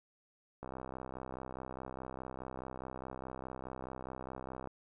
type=click train; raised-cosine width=1 ms; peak=-29 dBFS; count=263; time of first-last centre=0.63-4.673 s; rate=64.8 Hz; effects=none